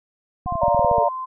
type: tone with pitch glide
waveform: sine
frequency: 1046.5 to 1035.1 Hz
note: C6 to C6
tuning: 0 to -19 cents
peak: -26 dBFS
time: 0.46-1.26 s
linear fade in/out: 20 ms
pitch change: -19 cents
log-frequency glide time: 0.58-1 s
type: exponential sweep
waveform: sine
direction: down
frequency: 744 to 434.4 Hz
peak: -25 dBFS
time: 0.46-1.04 s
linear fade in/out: 10 ms
type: clicks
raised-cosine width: 5 ms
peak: -17 dBFS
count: 10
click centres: 0.461 / 0.524 / 0.555 / 0.634 / 0.682 / 0.747 / 0.794 / 0.847 / 0.914 / 0.983 s
type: chord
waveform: sine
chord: Bb major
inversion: first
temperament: just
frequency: 582.7 / 699.2 / 932.3 Hz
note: D5 / F5 / Bb5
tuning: -14 / +2 / 0 cents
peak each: -20 dBFS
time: 0.61-1.09 s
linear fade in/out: 10 ms
effects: none